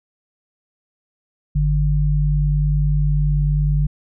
sine tone pair together, 49.43 / 148.4 Hz, G1 / D3, +15 / +18 cents, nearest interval octave + perfect fifth, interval 1903 cents, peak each -17 dBFS, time 1.55-3.87 s, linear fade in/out 10 ms, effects none

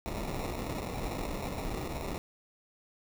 pink noise with sample-and-hold, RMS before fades -36 dBFS, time 0.06-2.18 s, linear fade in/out 0 ms, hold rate 1575 Hz, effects none

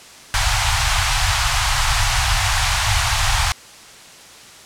pink band-stop noise, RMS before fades -17 dBFS, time 0.34-3.52 s, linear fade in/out 0 ms, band 120 to 730 Hz, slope 48 dB/octave, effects white hiss -41 dBFS RMS until 4.65 s + low-pass 8000 Hz 12 dB/octave

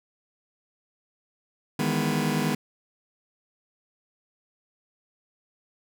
sawtooth chord, E major seventh, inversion third, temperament just, 154.51 / 164.81 / 206 / 247.2 Hz, D#3 / E3 / G#3 / B3, -12 / 0 / -14 / +2 cents, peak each -24 / -28 / -24 / -24 dBFS, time 1.79-2.55 s, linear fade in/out 5 ms, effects none

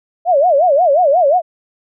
sine tone with vibrato, 635 Hz, D#5, 35 cents sharp, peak -8 dBFS, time 0.25-1.42 s, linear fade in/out 50 ms, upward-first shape sine, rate 5.6 Hz, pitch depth 260 cents each way, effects none

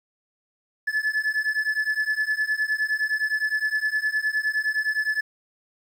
triangle beating tone pair, 1722 / 1731.7 Hz, A6 / A6, -38 / -28 cents, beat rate 9.7 Hz, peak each -24 / -23 dBFS, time 0.87-5.21 s, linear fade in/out 10 ms, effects 9-bit

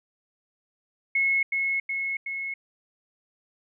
sine tone with echo, 2180 Hz, C#7, 29 cents flat, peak -20 dBFS, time 1.15-1.43 s, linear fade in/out 5 ms, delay 370 ms, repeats 3, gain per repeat -3 dB, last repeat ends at 2.54 s, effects none

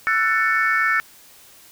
sine chord, F# minor seventh, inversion third, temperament just, 1332 / 1480 / 1776 / 2220 Hz, E6 / F#6 / A6 / C#7, +18 / 0 / +16 / +2 cents, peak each -21 / -23 / -19 / -23 dBFS, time 0.07-1 s, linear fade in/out 0 ms, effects tanh soft clip ceiling -8 dBFS + white hiss -48 dBFS RMS until 1.71 s

